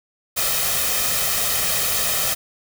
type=noise with comb filter; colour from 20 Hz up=white; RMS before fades=-21 dBFS; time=0.36-2.35 s; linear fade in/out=20 ms; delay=1.6 ms; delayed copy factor=+0.6; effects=none